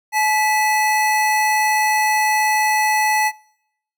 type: tone pair together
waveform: square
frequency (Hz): 857.9 / 1975.5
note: A5 / B6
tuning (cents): -44 / 0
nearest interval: octave + major second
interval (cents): 1444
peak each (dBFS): -17 / -21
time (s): 0.12-3.32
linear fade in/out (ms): 50
effects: noise-tail reverb RT60 0.8 s tail -26 dB re dry